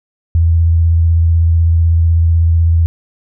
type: tone with vibrato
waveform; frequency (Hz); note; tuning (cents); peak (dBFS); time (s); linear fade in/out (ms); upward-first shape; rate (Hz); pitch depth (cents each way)
sine; 83; E2; +12; -7; 0.35-2.86; 0; triangle; 16; 30
effects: none